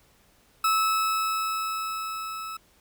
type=tone with level ramp; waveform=40% pulse; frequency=1300 Hz; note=E6; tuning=24 cents flat; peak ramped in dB=-19 to -33 dBFS; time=0.64-2.57 s; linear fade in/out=5 ms; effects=pink hiss -61 dBFS RMS until 2.8 s